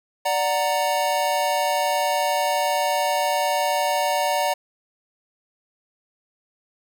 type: chord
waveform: square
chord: D augmented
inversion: none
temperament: equal with one note detuned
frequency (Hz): 587.3 / 740 / 928.6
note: D5 / F#5 / A#5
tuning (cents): 0 / 0 / -7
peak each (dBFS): -25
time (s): 0.25-4.54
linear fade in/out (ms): 10
effects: none